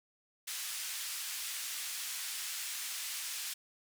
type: band-pass noise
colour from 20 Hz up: white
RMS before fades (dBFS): -40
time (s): 0.47-3.54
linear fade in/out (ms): 10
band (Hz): 1700 to 11000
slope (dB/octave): 12
effects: none